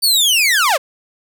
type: linear sweep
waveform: sawtooth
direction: down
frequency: 4620 to 484 Hz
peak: -8 dBFS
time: 0.02-0.78 s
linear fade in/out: 20 ms
effects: none